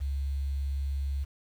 sine tone with quantisation, 69.1 Hz, C#2, 5 cents flat, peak -28 dBFS, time 0-1.25 s, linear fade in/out 20 ms, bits 9, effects none

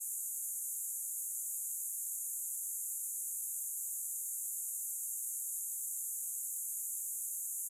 white band-pass noise, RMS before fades -40 dBFS, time 0-7.69 s, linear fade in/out 20 ms, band 6700 to 13000 Hz, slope 96 dB/octave, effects none

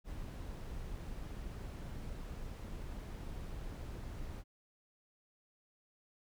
brown noise, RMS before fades -44 dBFS, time 0.04-4.44 s, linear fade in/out 50 ms, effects none

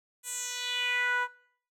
10% pulse tone with band-pass filter sweep, 492.5 Hz, B4, 5 cents flat, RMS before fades -31 dBFS, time 0.23-1.28 s, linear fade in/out 50 ms, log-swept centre 9900 to 1100 Hz, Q 2.9, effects noise-tail reverb RT60 0.6 s tail -20 dB re dry

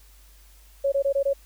sine tone bursts, 554.4 Hz, C#5, in tune, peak -19 dBFS, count 5, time 0.84-1.334 s, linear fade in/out 10 ms, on 82 ms, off 21 ms, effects added 50 Hz sine -50 dBFS peak until 1.45 s + white hiss -57 dBFS RMS until 1.45 s

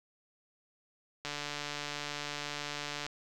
click train, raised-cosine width 0.2 ms, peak -20 dBFS, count 266, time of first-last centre 1.25-3.065 s, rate 146 Hz, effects none

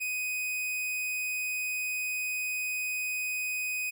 45% pulse tone, 2500 Hz, D#7, 8 cents sharp, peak -30 dBFS, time 0-3.91 s, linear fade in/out 20 ms, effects none

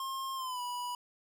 square tone with pitch glide, 1068 to 979.4 Hz, C6 to B5, +35 to -15 cents, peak -36 dBFS, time 0-0.95 s, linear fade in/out 2 ms, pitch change -150 cents, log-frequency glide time 0.35-0.61 s, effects none

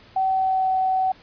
sine tone with pitch glide, 762 to 754.6 Hz, G5 to F#5, -49 to +34 cents, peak -18 dBFS, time 0.16-1.12 s, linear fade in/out 5 ms, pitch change -17 cents, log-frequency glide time 0.29-0.74 s, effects pink hiss -50 dBFS RMS until 1.22 s + resampled to 11025 Hz

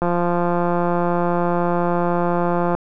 click train, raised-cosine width 1 ms, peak -7 dBFS, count 476, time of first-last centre 0.02-2.75 s, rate 174 Hz, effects none

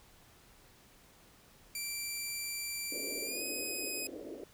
10% pulse tone with pitch glide, 2349 to 2518 Hz, D7 to D#7, 0 to +20 cents, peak -28 dBFS, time 1.75-4.07 s, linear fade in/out 2 ms, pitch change +120 cents, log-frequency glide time 3.23-3.43 s
pink band-pass noise, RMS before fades -45 dBFS, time 2.92-4.44 s, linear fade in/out 5 ms, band 270 to 580 Hz, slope 48 dB/octave
effects pink hiss -61 dBFS RMS until 4.53 s

